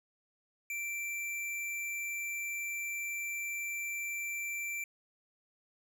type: tone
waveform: square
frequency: 2346 Hz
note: D7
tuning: 2 cents flat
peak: -36 dBFS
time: 0.7-4.84 s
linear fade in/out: 2 ms
effects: none